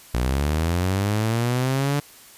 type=linear sweep; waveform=sawtooth; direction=up; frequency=58.27 to 145.8 Hz; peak=-16 dBFS; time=0.14-2 s; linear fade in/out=5 ms; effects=white hiss -47 dBFS RMS until 2.37 s + resampled to 32000 Hz